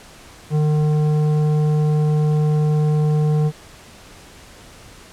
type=tone with tanh clipping; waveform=triangle; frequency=151.6 Hz; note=D#3; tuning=45 cents flat; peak=-16 dBFS; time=0.5-3.52 s; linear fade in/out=50 ms; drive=15 dB; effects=pink hiss -43 dBFS RMS until 5.12 s + low-pass 10000 Hz 12 dB/octave